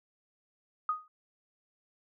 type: tone with exponential decay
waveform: sine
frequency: 1244.5 Hz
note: D#6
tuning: in tune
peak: -24 dBFS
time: 0.89-1.08 s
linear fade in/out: 2 ms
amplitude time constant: 41 ms
effects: none